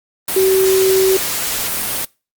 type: tone in noise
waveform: sine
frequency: 380.3 Hz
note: F#4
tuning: 48 cents sharp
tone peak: -10 dBFS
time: 0.36-1.17 s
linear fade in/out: 5 ms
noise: white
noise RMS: -20 dBFS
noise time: 0.28-2.05 s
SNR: +7 dB
effects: noise-tail reverb RT60 0.3 s tail -24 dB re dry + Opus 32 kbps